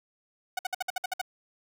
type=tone bursts; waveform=sawtooth; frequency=740 Hz; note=F#5; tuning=in tune; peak=-24 dBFS; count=9; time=0.57-1.215 s; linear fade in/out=5 ms; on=21 ms; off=57 ms; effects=none